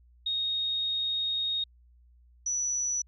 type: tone pair in turn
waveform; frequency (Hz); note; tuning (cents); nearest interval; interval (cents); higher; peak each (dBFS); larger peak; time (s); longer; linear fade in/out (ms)
sine; 3729 / 5919; A#7 / F#8; 0 / 0; minor sixth; 800; second; -27; neither; 0.26-1.64 / 2.46-3.02; first; 5
effects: added 60 Hz sine -56 dBFS peak until 3.07 s